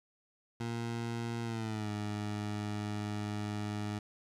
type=tone with pitch glide; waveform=20% pulse; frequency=116.7 to 104.57 Hz; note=A#2 to G#2; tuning=+2 to +12 cents; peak=-30 dBFS; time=0.6-3.99 s; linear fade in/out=5 ms; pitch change=-190 cents; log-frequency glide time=1.43-1.9 s; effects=low-pass 8000 Hz 12 dB/octave + 11-bit